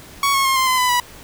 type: tone with pitch steps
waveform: sawtooth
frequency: 1117 / 1092.7 / 1069 / 1045.8 / 1023.1 / 1000.9 / 979.2 Hz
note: C#6 / C#6 / C6 / C6 / C6 / B5 / B5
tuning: +13 / -25 / +37 / -1 / -39 / +23 / -15 cents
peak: -11 dBFS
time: 0.23-1 s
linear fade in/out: 2 ms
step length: 110 ms
effects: pink hiss -41 dBFS RMS until 1.23 s